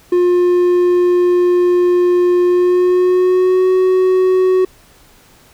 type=tone with pitch glide; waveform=triangle; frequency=355.6 to 371.8 Hz; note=F4 to F#4; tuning=+31 to +8 cents; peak=-7 dBFS; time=0.12-4.65 s; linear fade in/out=5 ms; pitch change=+77 cents; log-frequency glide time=2.45-3.69 s; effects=pink hiss -47 dBFS RMS until 5.53 s